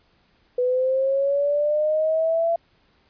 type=linear sweep; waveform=sine; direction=up; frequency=492.8 to 677 Hz; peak=-18 dBFS; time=0.58-2.56 s; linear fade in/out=5 ms; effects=pink hiss -62 dBFS RMS until 3.09 s + resampled to 11025 Hz